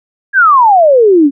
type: exponential sweep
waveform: sine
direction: down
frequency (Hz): 1661.2 to 267.3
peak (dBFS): -3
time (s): 0.33-1.31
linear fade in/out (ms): 50
effects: none